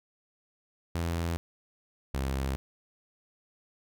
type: tone pair in turn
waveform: sawtooth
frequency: 84.2 / 67.02 Hz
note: E2 / C2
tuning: +37 / +42 cents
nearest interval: major third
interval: 395 cents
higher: first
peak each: -25 dBFS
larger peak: neither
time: 0.95-1.37 / 2.14-2.56 s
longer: neither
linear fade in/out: 0 ms
effects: none